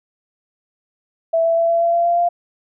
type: tone with pitch steps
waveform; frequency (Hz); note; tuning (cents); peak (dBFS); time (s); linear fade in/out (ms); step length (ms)
sine; 659.3 / 664.3 / 669.3 / 674.3 / 679.4 / 684.5 / 689.7 / 694.9; E5 / E5 / E5 / E5 / F5 / F5 / F5 / F5; 0 / +13 / +26 / +39 / -48 / -35 / -22 / -9; -13; 1.33-2.29; 10; 120
effects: none